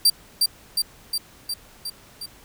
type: tone with echo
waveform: sawtooth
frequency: 4699 Hz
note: D8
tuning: in tune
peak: -10 dBFS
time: 0.05-0.1 s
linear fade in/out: 5 ms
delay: 360 ms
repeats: 6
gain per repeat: -3 dB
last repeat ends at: 2.26 s
effects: pink hiss -50 dBFS RMS until 2.44 s